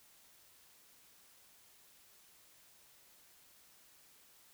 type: silence
effects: white hiss -64 dBFS RMS until 4.53 s